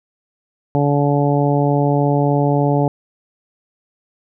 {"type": "harmonic tone", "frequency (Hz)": 143.4, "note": "D3", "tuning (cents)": -41, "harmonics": [1, 2, 3, 4, 5, 6], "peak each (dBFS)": [-16, -19, -21, -22, -23, -24], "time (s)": [0.75, 2.88], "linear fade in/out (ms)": 0, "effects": []}